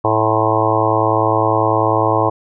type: harmonic tone with a mistuned harmonic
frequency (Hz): 110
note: A2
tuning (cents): 0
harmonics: 1 / 3 / 4 / 5 / 6 / 7 / 8 / 9 / 10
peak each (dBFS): -21 / -21 / -21 / -21 / -21 / -21 / -21 / -21 / -21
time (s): 0.04-2.3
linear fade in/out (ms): 10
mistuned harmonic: 10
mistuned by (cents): -50
effects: none